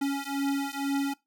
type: beating tone pair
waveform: square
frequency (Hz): 277.2 / 279.3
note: C#4 / C#4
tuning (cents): 0 / +13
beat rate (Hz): 2.1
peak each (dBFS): -31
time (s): 0.01-1.14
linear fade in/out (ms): 10
effects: noise-tail reverb RT60 0.2 s tail -21 dB re dry